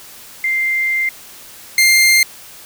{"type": "tone pair in turn", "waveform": ["sine", "sawtooth"], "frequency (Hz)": [2093, 2105], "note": ["C7", "C7"], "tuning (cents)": [0, 10], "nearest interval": "unison", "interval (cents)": 10, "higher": "second", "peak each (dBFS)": [-14, -5], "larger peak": "second", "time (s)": [[0.44, 1.09], [1.78, 2.23]], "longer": "first", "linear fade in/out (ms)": 2, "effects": ["white hiss -38 dBFS RMS until 2.65 s"]}